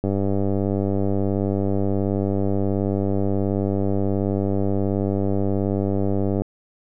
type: click train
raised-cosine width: 2 ms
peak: -10 dBFS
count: 630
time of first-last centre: 0.04-6.419 s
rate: 98.6 Hz
effects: none